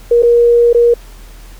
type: tone with dropouts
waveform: sine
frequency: 473.9 Hz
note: A#4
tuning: 28 cents sharp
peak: -5 dBFS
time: 0.11-0.94 s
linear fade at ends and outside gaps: 5 ms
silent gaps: 0.224-0.231 / 0.73-0.746 s
effects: added 40 Hz sine -32 dBFS peak until 1.59 s + pink hiss -42 dBFS RMS until 1.59 s